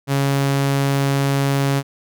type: tone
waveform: sawtooth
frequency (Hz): 138.59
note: C#3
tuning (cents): 0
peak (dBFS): -12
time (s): 0.07-1.83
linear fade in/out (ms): 50
effects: none